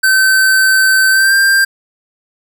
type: tone with pitch glide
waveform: square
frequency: 1539 to 1585 Hz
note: G6 to G6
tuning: -32 to +19 cents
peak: -8 dBFS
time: 0.03-1.65 s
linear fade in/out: 10 ms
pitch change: +51 cents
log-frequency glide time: 1.11-1.34 s
effects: none